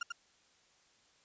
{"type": "tone with echo", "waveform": "35% pulse", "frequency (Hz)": 1400, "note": "F6", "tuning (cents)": 4, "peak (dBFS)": -32, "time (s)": [0.01, 0.03], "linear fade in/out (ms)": 5, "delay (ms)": 92, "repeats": 1, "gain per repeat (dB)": -3, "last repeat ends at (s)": 0.122, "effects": ["white hiss -68 dBFS RMS until 1.24 s", "resampled to 16000 Hz"]}